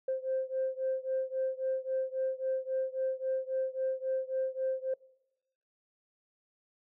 sine beating tone pair, 523 / 526.7 Hz, C5 / C5, -1 / +11 cents, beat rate 3.7 Hz, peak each -32 / -34 dBFS, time 0.08-4.94 s, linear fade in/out 5 ms, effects noise-tail reverb RT60 1.0 s tail -24 dB re dry + tanh soft clip ceiling -24 dBFS

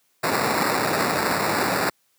blue noise with sample-and-hold, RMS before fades -22 dBFS, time 0.23-1.9 s, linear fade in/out 10 ms, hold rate 3150 Hz, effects white hiss -66 dBFS RMS until 2.18 s + high-pass 150 Hz 12 dB/octave

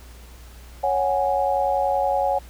sine chord, C# suspended fourth, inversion none, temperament equal, 554.4 / 740 / 830.6 Hz, C#5 / F#5 / G#5, 0 / 0 / 0 cents, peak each -23 / -23 / -23 dBFS, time 0.83-2.39 s, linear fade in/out 10 ms, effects added 60 Hz sine -41 dBFS peak until 2.49 s + pink hiss -49 dBFS RMS until 2.49 s

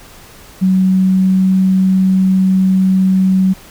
sine tone with pitch glide, 187.5 to 188.59 Hz, F#3 to F#3, +23 to +33 cents, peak -8 dBFS, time 0.61-3.54 s, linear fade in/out 20 ms, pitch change +10 cents, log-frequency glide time 0.75-1.54 s, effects pink hiss -39 dBFS RMS until 3.7 s

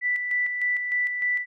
sine tone with tremolo, 1975.5 Hz, B6, in tune, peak -21 dBFS, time 0.01-1.46 s, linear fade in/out 50 ms, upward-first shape square, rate 3.3 Hz, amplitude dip 45%, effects none

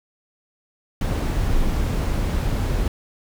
brown noise, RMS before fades -21 dBFS, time 1.01-2.88 s, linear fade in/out 2 ms, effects none

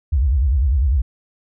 sine tone with vibrato, 67 Hz, C2, 42 cents sharp, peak -13 dBFS, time 0.12-1.02 s, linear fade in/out 10 ms, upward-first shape sine, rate 10 Hz, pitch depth 260 cents each way, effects none

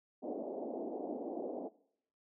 pink band-pass noise, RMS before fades -41 dBFS, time 0.22-1.69 s, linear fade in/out 20 ms, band 240 to 730 Hz, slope 48 dB/octave, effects noise-tail reverb RT60 0.7 s tail -21 dB re dry

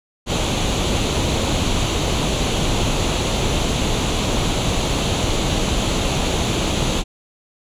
pink noise with comb filter, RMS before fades -19 dBFS, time 0.26-7.04 s, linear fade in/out 50 ms, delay 0.29 ms, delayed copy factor +0.55, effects low-pass 7000 Hz 12 dB/octave

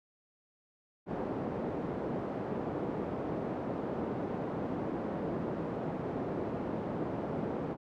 pink band-pass noise, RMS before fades -36 dBFS, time 1.06-7.77 s, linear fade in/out 50 ms, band 180 to 630 Hz, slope 12 dB/octave, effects none

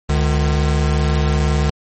square tone pair together, 70.79 / 150 Hz, C#2 / D3, +37 / +37 cents, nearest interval octave + minor second, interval 1300 cents, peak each -16 / -19 dBFS, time 0.09-1.7 s, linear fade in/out 5 ms, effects MP3 32 kbps

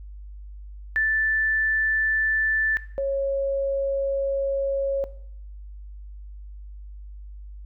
sine tone pair in turn, 1760 / 549.3 Hz, A6 / C#5, 0 / -16 cents, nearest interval octave + minor sixth, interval 2016 cents, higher first, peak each -19 / -22 dBFS, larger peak first, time 0.96-2.77 / 2.98-5.04 s, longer second, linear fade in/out 0 ms, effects noise-tail reverb RT60 0.7 s tail -17 dB re dry + added 50 Hz sine -37 dBFS peak until 7.65 s

